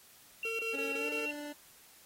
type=tone with tremolo; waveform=sine; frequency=2733 Hz; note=F7; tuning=38 cents flat; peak=-34 dBFS; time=0.43-1.31 s; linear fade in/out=2 ms; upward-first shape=square; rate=8.5 Hz; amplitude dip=25%
type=tone bursts; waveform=square; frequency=452.6 Hz; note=A4; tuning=49 cents sharp; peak=-38 dBFS; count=5; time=0.45-1.258 s; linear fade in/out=2 ms; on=140 ms; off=27 ms
type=tone with pitch glide; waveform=25% pulse; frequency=277.2 to 293.7 Hz; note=C#4 to D4; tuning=0 to 0 cents; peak=-37 dBFS; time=0.73-1.53 s; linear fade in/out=10 ms; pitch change=+100 cents; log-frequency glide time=0.95-1.09 s
effects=white hiss -59 dBFS RMS until 2.05 s + AAC 48 kbps